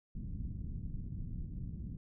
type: low-pass noise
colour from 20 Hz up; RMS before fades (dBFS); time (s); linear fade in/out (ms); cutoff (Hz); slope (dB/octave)
pink; -41; 0.15-1.97; 5; 210; 24
effects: none